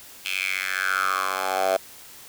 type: tone with high-pass filter sweep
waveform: 10% pulse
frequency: 94.7 Hz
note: F#2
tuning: 41 cents sharp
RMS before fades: -25 dBFS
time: 0.25-1.77 s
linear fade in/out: 5 ms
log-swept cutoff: 2800 to 640 Hz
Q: 5.8
effects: white hiss -45 dBFS RMS until 2.28 s